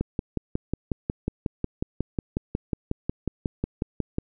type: click train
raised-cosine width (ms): 3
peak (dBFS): -12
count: 24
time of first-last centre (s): 0.01-4.184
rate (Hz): 5.51
effects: none